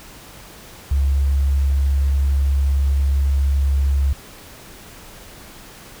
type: tone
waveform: sine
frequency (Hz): 69.1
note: C#2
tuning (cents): -5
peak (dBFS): -14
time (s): 0.91-4.13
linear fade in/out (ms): 5
effects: pink hiss -41 dBFS RMS until 6 s